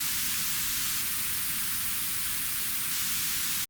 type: band-stop noise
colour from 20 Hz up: white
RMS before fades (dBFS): -29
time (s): 0-3.65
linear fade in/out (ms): 10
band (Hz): 270 to 1200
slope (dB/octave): 24
effects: Opus 48 kbps